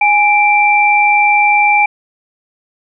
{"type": "tone pair together", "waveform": "sine", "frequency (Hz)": [829.4, 2349], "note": ["G#5", "D7"], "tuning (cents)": [-3, 0], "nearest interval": "octave + tritone", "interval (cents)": 1803, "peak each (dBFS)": -10, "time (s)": [0.01, 1.86], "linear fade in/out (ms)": 5, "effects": []}